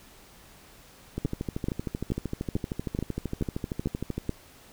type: two click trains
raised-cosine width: 3 ms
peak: -17 / -14 dBFS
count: 40 / 8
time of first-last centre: 1.18-4.18 / 1.25-4.293 s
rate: 13 / 2.3 Hz
effects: pink hiss -53 dBFS RMS until 4.72 s